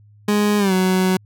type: tone with pitch glide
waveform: 30% pulse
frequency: 207.7 to 186.11 Hz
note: G#3 to F#3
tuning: 0 to +10 cents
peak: -12 dBFS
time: 0.28-1.17 s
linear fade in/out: 5 ms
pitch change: -190 cents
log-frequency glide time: 0.58-0.73 s
effects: added 104 Hz sine -46 dBFS peak until 1.25 s